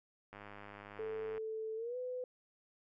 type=click train; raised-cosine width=0.5 ms; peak=-35 dBFS; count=108; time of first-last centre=0.33-1.379 s; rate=102 Hz
type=tone with pitch glide; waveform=sine; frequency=440 to 502.5 Hz; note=A4 to B4; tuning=0 to +30 cents; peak=-38 dBFS; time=0.99-2.24 s; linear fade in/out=2 ms; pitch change=+230 cents; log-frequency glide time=1.76-1.97 s
effects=none